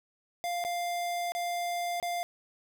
square tone with dropouts, 698.5 Hz, F5, in tune, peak -31 dBFS, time 0.44-2.23 s, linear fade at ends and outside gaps 0 ms, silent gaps 0.64-0.649 / 1.32-1.35 / 2-2.027 s, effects 12-bit

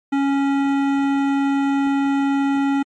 sine tone with hard clipping, 277.2 Hz, C#4, in tune, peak -18 dBFS, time 0.12-2.83 s, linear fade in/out 10 ms, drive 15 dB, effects MP3 48 kbps

